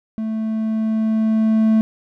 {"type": "tone with level ramp", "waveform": "triangle", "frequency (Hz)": 220, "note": "A3", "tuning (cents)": 0, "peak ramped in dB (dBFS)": [-19, -9], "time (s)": [0.18, 1.81], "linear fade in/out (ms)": 0, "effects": []}